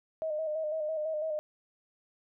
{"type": "tone with vibrato", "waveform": "sine", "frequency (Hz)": 622.3, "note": "D#5", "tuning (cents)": 0, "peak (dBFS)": -30, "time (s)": [0.22, 1.39], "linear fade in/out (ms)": 0, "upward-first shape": "square", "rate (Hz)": 6, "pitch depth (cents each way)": 41, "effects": []}